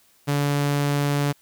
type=tone; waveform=sawtooth; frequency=143.6 Hz; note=D3; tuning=39 cents flat; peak=-16 dBFS; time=0.27-1.33 s; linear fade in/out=20 ms; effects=white hiss -59 dBFS RMS until 1.41 s